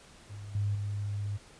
sine tone with level steps, 102.1 Hz, G#2, 29 cents flat, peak -40 / -27 / -31 dBFS, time 0.29-1.38 s, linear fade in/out 20 ms, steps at 0.55 / 0.75 s, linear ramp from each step 2 ms, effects pink hiss -55 dBFS RMS until 1.59 s + resampled to 22050 Hz

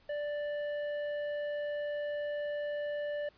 sine tone with hard clipping, 587.3 Hz, D5, in tune, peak -35 dBFS, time 0.09-3.29 s, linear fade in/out 5 ms, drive 8 dB, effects pink hiss -65 dBFS RMS until 3.37 s + resampled to 11025 Hz

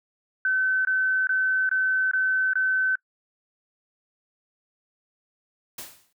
sine tone bursts, 1526 Hz, G6, 47 cents flat, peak -20 dBFS, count 6, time 0.45-2.955 s, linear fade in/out 2 ms, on 400 ms, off 21 ms
white noise with exponential decay, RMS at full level -34 dBFS, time 5.78-6.13 s, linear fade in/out 5 ms, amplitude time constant 76 ms
effects noise-tail reverb RT60 0.1 s tail -25 dB re dry

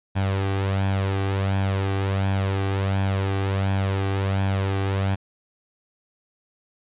sawtooth tone with flanger, 97.2 Hz, G2, 14 cents flat, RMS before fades -23 dBFS, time 0.15-5.16 s, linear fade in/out 20 ms, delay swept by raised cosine 1.2 to 2.6 ms, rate 1.4 Hz, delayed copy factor +0.55, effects resampled to 8000 Hz

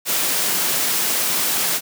white high-pass noise, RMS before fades -20 dBFS, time 0.05-1.81 s, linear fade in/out 50 ms, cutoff 130 Hz, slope 96 dB/octave, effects none

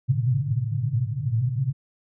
white band-pass noise, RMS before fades -24 dBFS, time 0.08-1.73 s, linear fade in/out 20 ms, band 110 to 140 Hz, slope 96 dB/octave, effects none

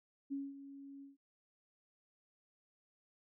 sine tone with ADSR envelope, 277.2 Hz, C#4, in tune, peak -36 dBFS, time 0.3-1.17 s, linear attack 24 ms, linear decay 210 ms, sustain -13 dB, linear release 150 ms, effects none

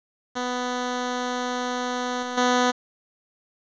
10% pulse tone with level steps, 248.3 Hz, B3, 9 cents sharp, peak -17 / -20 / -10 dBFS, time 0.35-2.72 s, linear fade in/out 20 ms, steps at 2.22 / 2.37 s, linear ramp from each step 10 ms, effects resampled to 16000 Hz + 8-bit

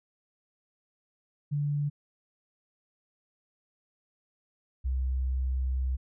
sine tone pair in turn, 145.4 / 64.63 Hz, D3 / C2, -17 / -21 cents, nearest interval octave + major second, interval 1404 cents, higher first, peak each -26 dBFS, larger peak neither, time 1.51-1.9 / 4.84-5.97 s, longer second, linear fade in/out 20 ms, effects none

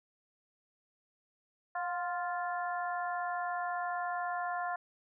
harmonic tone with a mistuned harmonic, 349.2 Hz, F4, in tune, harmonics 2 / 3 / 4 / 5, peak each -35 / -39 / -41 / -43 dBFS, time 1.75-4.76 s, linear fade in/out 5 ms, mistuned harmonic 2, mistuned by +32 cents, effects none

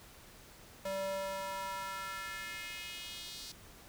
square tone with high-pass filter sweep, 193.5 Hz, G3, 22 cents flat, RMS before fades -41 dBFS, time 0.85-3.52 s, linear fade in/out 5 ms, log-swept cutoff 470 to 4500 Hz, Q 2.4, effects pink hiss -56 dBFS RMS until 3.88 s

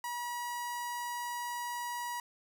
sawtooth tone with notch filter, 964 Hz, B5, 42 cents flat, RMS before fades -38 dBFS, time 0.04-2.2 s, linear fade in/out 2 ms, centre 3400 Hz, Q 1.8, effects none

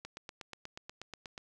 click train, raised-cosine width 0.2 ms, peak -26 dBFS, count 12, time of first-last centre 0.05-1.379 s, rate 8.28 Hz, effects none

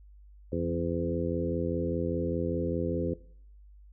harmonic tone with a mistuned harmonic, 85 Hz, F2, 46 cents flat, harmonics 1 / 2 / 3 / 4 / 5 / 6, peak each -35 / -35 / -35 / -35 / -35 / -35 dBFS, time 0.52-3.14 s, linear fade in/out 5 ms, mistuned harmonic 2, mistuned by -27 cents, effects noise-tail reverb RT60 0.6 s tail -19 dB re dry + added 50 Hz sine -50 dBFS peak until 3.92 s

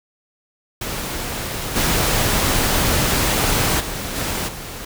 pink noise with level steps, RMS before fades -26 / -18 / -27 / -23 / -32 dBFS, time 0.81-4.85 s, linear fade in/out 5 ms, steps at 1.75 / 3.79 / 4.15 / 4.47 s, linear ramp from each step 20 ms, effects none

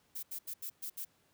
violet noise bursts at uneven times, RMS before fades -41 dBFS, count 6, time 0.15-0.23 / 0.31-0.39 / 0.47-0.54 / 0.62-0.7 / 0.82-0.9 / 0.97-1.05 s, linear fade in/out 10 ms, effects pink hiss -71 dBFS RMS until 1.33 s + high-pass 80 Hz 12 dB/octave

